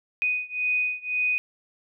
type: beating tone pair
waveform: sine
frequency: 2489 / 2490.9 Hz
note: D#7 / D#7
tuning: 0 / +1 cents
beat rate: 1.9 Hz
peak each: -26 / -27 dBFS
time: 0.22-1.38 s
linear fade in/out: 0 ms
effects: none